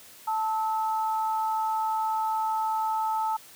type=tone pair together; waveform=sine; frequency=880 / 1295.1 Hz; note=A5 / E6; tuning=0 / -31 cents; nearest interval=perfect fifth; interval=669 cents; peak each=-25 / -33 dBFS; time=0.27-3.37 s; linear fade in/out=10 ms; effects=white hiss -50 dBFS RMS until 3.55 s + high-pass 80 Hz 12 dB/octave